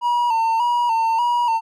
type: tone with vibrato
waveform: triangle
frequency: 932.3 Hz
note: A#5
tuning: in tune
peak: -14 dBFS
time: 0.01-1.61 s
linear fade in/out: 50 ms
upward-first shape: square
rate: 1.7 Hz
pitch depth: 54 cents each way
effects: none